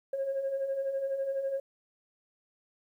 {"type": "beating tone pair", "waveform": "sine", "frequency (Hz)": [533, 545], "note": ["C5", "C#5"], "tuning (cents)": [32, -29], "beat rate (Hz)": 12, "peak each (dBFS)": [-37, -29], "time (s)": [0.13, 1.6], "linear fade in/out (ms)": 5, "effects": ["tanh soft clip ceiling -25 dBFS", "11-bit"]}